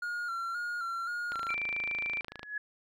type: tone with vibrato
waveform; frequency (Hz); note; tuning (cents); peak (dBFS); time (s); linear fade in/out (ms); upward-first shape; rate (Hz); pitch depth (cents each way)
triangle; 1396.9; F6; 0; -31; 0.02-1.54; 5; square; 1.9; 41
type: click train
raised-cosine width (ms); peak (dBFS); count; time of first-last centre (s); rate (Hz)
0.3; -24; 31; 1.32-2.431; 27
type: tone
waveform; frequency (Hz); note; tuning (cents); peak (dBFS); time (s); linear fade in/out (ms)
sine; 2349; D7; 0; -31; 1.49-2.21; 2
type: tone with exponential growth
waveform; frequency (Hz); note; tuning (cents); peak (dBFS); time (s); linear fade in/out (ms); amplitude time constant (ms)
sine; 1690; G#6; +30; -30; 2.29-2.58; 5; 62
effects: none